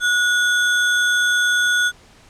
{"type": "tone with sample-and-hold", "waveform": "sine", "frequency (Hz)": 1457, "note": "F#6", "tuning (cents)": -27, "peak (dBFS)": -14, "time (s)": [0, 1.92], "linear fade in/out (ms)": 50, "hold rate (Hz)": 4900, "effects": ["pink hiss -49 dBFS RMS until 2.29 s", "low-pass 8000 Hz 12 dB/octave"]}